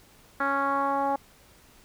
10% pulse tone with low-pass filter sweep, 277.2 Hz, C#4, in tune, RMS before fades -26 dBFS, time 0.4-1.16 s, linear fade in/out 5 ms, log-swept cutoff 1500 to 840 Hz, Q 3.1, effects pink hiss -56 dBFS RMS until 1.84 s

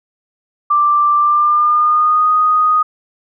sine tone with pitch glide, 1178 to 1243 Hz, D6 to D#6, +5 to -2 cents, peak -9 dBFS, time 0.7-2.83 s, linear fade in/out 10 ms, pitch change +93 cents, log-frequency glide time 1.17-2.3 s, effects none

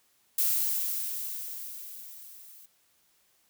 violet noise with level ramp, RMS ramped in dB -25 to -52 dBFS, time 0.38-2.66 s, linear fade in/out 5 ms, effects white hiss -68 dBFS RMS until 3.49 s

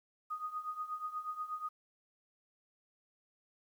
sine tone with tremolo, 1242 Hz, D#6, 3 cents flat, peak -34 dBFS, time 0.3-1.69 s, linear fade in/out 10 ms, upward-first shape triangle, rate 8.3 Hz, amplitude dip 85%, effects 11-bit

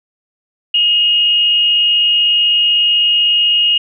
sine tone with frequency modulation, 2862 Hz, F7, 42 cents sharp, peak -9 dBFS, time 0.74-3.78 s, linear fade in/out 5 ms, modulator 316 Hz, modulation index 0.2, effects none

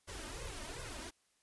pink noise with flanger, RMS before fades -45 dBFS, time 0.07-1.11 s, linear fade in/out 20 ms, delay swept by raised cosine 1.9 to 3.3 ms, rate 2.7 Hz, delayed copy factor +0.85, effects white hiss -75 dBFS RMS until 1.42 s + resampled to 24000 Hz

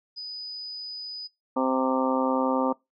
sine tone, 4978 Hz, D#8, in tune, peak -33 dBFS, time 0.16-1.28 s, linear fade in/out 20 ms
harmonic tone, 130.81 Hz, C3, in tune, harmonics 2 / 3 / 4 / 5 / 6 / 7 / 8 / 9, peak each -25 / -36 / -27 / -36 / -33 / -29 / -37 / -31 dBFS, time 1.56-2.73 s, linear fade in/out 10 ms
effects noise-tail reverb RT60 0.2 s tail -23 dB re dry + MP3 48 kbps

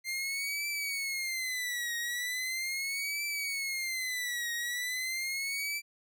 sawtooth tone with vibrato, 2093 Hz, C7, in tune, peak -29 dBFS, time 0.04-5.82 s, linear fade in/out 50 ms, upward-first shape triangle, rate 0.39 Hz, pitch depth 190 cents each way, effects none

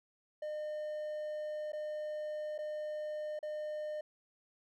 triangle tone with dropouts, 607 Hz, D#5, 43 cents flat, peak -35 dBFS, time 0.42-4.01 s, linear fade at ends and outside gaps 5 ms, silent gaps 1.721-1.731 / 2.58-2.587 / 3.391-3.428 s, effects none

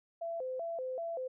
sine tone with vibrato, 587.3 Hz, D5, in tune, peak -35 dBFS, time 0.21-1.28 s, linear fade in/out 10 ms, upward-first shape square, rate 2.6 Hz, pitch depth 230 cents each way, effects none

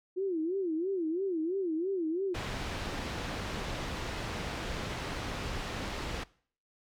sine tone with vibrato, 351.4 Hz, F4, 11 cents sharp, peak -29 dBFS, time 0.16-2.35 s, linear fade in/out 20 ms, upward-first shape sine, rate 3 Hz, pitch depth 200 cents each way
pink low-pass noise, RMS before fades -37 dBFS, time 2.34-6.24 s, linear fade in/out 10 ms, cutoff 4400 Hz, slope 12 dB/octave
effects noise-tail reverb RT60 0.5 s tail -21 dB re dry

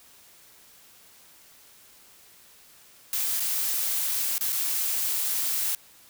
blue noise with dropouts, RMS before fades -27 dBFS, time 3.13-5.75 s, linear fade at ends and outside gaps 1 ms, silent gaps 3.398-3.403 / 4.381-4.409 / 4.523-4.527 s, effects white hiss -54 dBFS RMS until 6.09 s

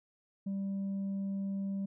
sine tone, 196 Hz, G3, in tune, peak -30 dBFS, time 0.46-1.86 s, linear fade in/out 10 ms, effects tanh soft clip ceiling -32 dBFS

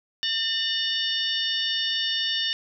harmonic tone with a mistuned harmonic, 903 Hz, A5, 45 cents sharp, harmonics 2 / 3 / 4 / 5 / 6, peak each -32 / -27 / -28 / -34 / -33 dBFS, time 0.23-2.53 s, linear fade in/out 0 ms, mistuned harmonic 3, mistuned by +140 cents, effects none

